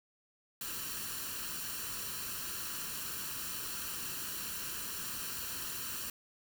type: noise with comb filter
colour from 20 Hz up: white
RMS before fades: -40 dBFS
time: 0.61-6.1 s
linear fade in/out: 2 ms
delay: 0.7 ms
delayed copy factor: +0.65
effects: none